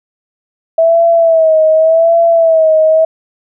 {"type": "tone with vibrato", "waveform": "sine", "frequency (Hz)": 651, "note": "E5", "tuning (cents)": -22, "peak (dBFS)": -5, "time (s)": [0.78, 3.05], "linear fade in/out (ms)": 5, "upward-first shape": "sine", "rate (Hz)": 0.87, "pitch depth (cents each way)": 59, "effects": []}